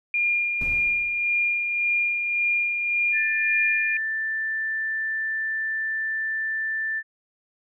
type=tone with tremolo; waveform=sine; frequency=2411 Hz; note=D7; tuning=45 cents sharp; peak=-19 dBFS; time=0.14-3.97 s; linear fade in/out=2 ms; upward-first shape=sine; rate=1.8 Hz; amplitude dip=40%
type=noise with exponential decay; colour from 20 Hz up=brown; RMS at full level=-32 dBFS; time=0.61-1.49 s; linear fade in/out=1 ms; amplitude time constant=190 ms
type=tone; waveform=sine; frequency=1770 Hz; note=A6; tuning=10 cents sharp; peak=-24 dBFS; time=3.12-7.03 s; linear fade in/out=50 ms
effects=none